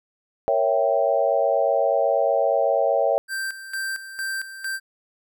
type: chord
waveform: sine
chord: A# diminished seventh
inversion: none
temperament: equal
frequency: 466.2 / 554.4 / 659.3 / 784 Hz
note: A#4 / C#5 / E5 / G5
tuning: 0 / 0 / 0 / 0 cents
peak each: -26 / -21 / -22 / -25 dBFS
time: 0.48-3.18 s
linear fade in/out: 0 ms
type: tone with tremolo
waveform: square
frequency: 1568 Hz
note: G6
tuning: in tune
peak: -26 dBFS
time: 3.28-4.8 s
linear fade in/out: 50 ms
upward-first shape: square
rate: 2.2 Hz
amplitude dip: 70%
effects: none